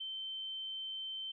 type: tone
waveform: sine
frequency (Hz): 3098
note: G7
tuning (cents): -21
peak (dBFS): -39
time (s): 0-1.32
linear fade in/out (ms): 10
effects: none